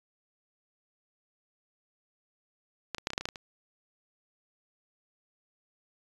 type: clicks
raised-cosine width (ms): 0.2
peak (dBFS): -15 / -22 / -12 / -17 / -17 / -11 / -20 / -13 / -20 / -24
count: 10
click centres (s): 2.947 / 2.983 / 3.071 / 3.104 / 3.134 / 3.179 / 3.21 / 3.255 / 3.288 / 3.358
effects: resampled to 24000 Hz